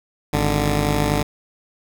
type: tone pair together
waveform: 10% pulse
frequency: 52.04 / 147.2 Hz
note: G#1 / D3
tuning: +4 / +4 cents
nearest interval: octave + tritone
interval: 1800 cents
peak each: -12 dBFS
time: 0.33-1.23 s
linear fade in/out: 5 ms
effects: none